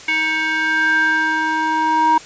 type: tone with band-pass filter sweep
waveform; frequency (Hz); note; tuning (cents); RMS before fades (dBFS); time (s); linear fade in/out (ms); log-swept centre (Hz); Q
square; 315.9; D#4; +26; -17; 0.08-2.18; 5; 2200 to 1000; 5.3
effects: white hiss -37 dBFS RMS until 2.25 s + resampled to 16000 Hz